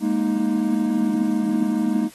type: chord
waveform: triangle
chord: Ab suspended second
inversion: none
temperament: equal with one note detuned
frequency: 207.7 / 234.8 / 311.1 Hz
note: Ab3 / Bb3 / Eb4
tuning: 0 / +13 / 0 cents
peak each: -21 dBFS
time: 0-2.1 s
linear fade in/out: 50 ms
effects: white hiss -47 dBFS RMS until 2.14 s + AAC 32 kbps